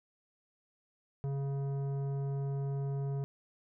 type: tone with tanh clipping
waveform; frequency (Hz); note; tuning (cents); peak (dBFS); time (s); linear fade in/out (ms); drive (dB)
sine; 138.59; C#3; 0; -34; 1.24-3.24; 0; 12
effects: none